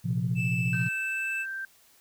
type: chord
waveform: sine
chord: Bb suspended second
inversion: none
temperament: equal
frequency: 116.54 / 130.81 / 174.61 Hz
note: Bb2 / C3 / F3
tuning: 0 / 0 / 0 cents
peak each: -29 / -29 / -29 dBFS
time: 0.04-0.89 s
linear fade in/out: 20 ms
type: tone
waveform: triangle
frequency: 2637 Hz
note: E7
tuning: in tune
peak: -28 dBFS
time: 0.35-1.46 s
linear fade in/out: 50 ms
type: tone with pitch glide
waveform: sine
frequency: 1548 to 1568.7 Hz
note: G6 to G6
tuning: -22 to +1 cents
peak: -32 dBFS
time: 0.73-1.65 s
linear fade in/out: 2 ms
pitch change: +23 cents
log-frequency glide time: 1.05-1.31 s
effects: tanh soft clip ceiling -16 dBFS + white hiss -60 dBFS RMS until 2 s